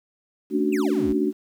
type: chord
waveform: sine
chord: D major seventh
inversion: second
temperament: equal with one note detuned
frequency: 220 / 277.2 / 293.7 / 373 Hz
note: A3 / C#4 / D4 / F#4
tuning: 0 / 0 / 0 / +14 cents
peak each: -26 / -29 / -23 / -24 dBFS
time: 0.5-1.33 s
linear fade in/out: 50 ms
type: exponential sweep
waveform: square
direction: down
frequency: 2913 to 49 Hz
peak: -33 dBFS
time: 0.72-1.13 s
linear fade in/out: 10 ms
effects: 9-bit

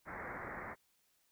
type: low-pass noise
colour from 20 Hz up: white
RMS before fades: -45 dBFS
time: 0.05-0.76 s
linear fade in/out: 50 ms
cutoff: 2100 Hz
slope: 96 dB/octave
effects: white hiss -75 dBFS RMS until 1.31 s

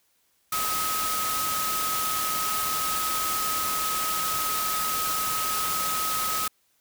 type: tone in noise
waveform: sine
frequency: 1271 Hz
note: D#6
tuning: 36 cents sharp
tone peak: -28 dBFS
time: 0.52-6.48 s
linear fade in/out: 5 ms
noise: white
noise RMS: -29 dBFS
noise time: 0.52-6.48 s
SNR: -2 dB
effects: white hiss -68 dBFS RMS until 6.8 s

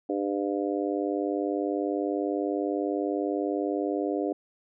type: harmonic tone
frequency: 100 Hz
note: G2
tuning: 35 cents sharp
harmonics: 3 / 4 / 5 / 6 / 7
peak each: -29 / -31 / -33 / -35 / -36 dBFS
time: 0.09-4.33 s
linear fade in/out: 5 ms
effects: none

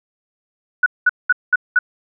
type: tone bursts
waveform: sine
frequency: 1475 Hz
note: F#6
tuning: 6 cents flat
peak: -9 dBFS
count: 5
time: 0.83-1.79 s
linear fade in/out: 5 ms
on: 32 ms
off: 200 ms
effects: none

